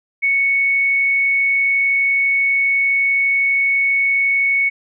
sine tone with frequency modulation, 2217 Hz, C#7, in tune, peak -13 dBFS, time 0.22-4.7 s, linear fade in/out 20 ms, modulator 32.8 Hz, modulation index 0.23, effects none

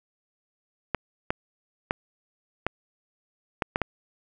clicks, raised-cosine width 0.5 ms, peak -9 dBFS, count 7, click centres 0.947 / 1.305 / 1.909 / 2.666 / 3.622 / 3.759 / 3.817 s, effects none

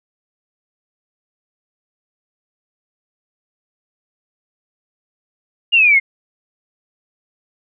sine exponential sweep, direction down, 2869 to 2093 Hz, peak -8 dBFS, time 5.72-6 s, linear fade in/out 20 ms, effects none

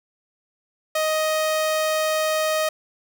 sawtooth tone, 625 Hz, D#5, 8 cents sharp, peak -16 dBFS, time 0.95-2.69 s, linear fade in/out 5 ms, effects none

